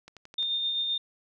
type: click train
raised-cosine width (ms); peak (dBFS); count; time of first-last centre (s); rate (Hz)
0.2; -29; 5; 0.08-0.428; 11.5
type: tone with tremolo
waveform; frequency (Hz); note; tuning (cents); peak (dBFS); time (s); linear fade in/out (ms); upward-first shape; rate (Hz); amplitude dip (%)
sine; 3634; A#7; -45; -25; 0.38-0.98; 5; sine; 7.8; 30
effects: none